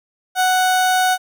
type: tone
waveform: 30% pulse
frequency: 741 Hz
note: F#5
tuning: 2 cents sharp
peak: -11 dBFS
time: 0.35-1.18 s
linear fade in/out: 50 ms
effects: none